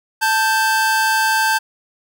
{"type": "tone pair together", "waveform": "45% pulse", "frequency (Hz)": [880, 1568], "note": ["A5", "G6"], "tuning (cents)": [0, 0], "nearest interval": "minor seventh", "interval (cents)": 1000, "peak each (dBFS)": -17, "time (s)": [0.21, 1.59], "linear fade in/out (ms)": 20, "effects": []}